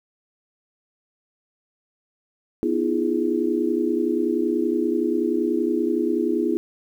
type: chord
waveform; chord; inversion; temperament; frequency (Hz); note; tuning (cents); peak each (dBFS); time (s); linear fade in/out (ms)
sine; F half-diminished seventh; second; equal with one note detuned; 246.9 / 311.1 / 341.6 / 415.3; Cb4 / Eb4 / F4 / Ab4; 0 / 0 / -38 / 0; -26 / -25 / -23 / -26; 2.63-6.57; 0
effects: 9-bit